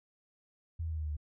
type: tone with pitch steps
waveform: sine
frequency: 82.7 / 80.9 / 79.15 / 77.43 / 75.75 / 74.1 Hz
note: E2 / E2 / D#2 / D#2 / D#2 / D2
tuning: +6 / -32 / +30 / -8 / -46 / +16 cents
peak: -33 dBFS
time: 0.79-1.168 s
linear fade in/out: 10 ms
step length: 63 ms
effects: none